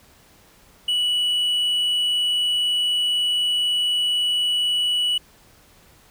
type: tone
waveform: triangle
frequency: 2946 Hz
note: F#7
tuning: 8 cents flat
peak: -17 dBFS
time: 0.88-5.18 s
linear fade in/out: 5 ms
effects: pink hiss -53 dBFS RMS until 6.1 s